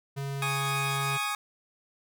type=tone; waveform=square; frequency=138.6 Hz; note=C#3; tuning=in tune; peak=-32 dBFS; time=0.16-1.18 s; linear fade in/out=20 ms
type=chord; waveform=20% pulse; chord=Ab suspended fourth; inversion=none; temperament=equal; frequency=830.6 / 1108.7 / 1244.5 Hz; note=Ab5 / Db6 / Eb6; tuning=0 / 0 / 0 cents; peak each=-29 / -31 / -26 dBFS; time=0.42-1.35 s; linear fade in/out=2 ms
effects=none